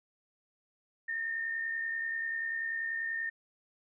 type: tone with amplitude modulation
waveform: sine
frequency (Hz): 1822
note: A#6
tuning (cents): -40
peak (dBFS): -30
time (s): 1.08-3.3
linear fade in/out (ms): 10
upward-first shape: sine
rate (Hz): 70.3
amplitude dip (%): 45
effects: none